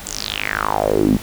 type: tone with band-pass filter sweep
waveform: sawtooth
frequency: 52 Hz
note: G#1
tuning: 3 cents sharp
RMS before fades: -19 dBFS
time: 0.06-1.17 s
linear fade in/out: 5 ms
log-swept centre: 7900 to 210 Hz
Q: 5.3
effects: pink hiss -34 dBFS RMS until 1.22 s